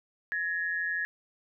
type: tone pair together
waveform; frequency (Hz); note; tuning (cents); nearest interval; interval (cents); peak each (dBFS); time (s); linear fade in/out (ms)
sine; 1680.6 / 1853; G#6 / A#6; +20 / -11; major second; 169; -30 / -33; 0.32-1.05; 0
effects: none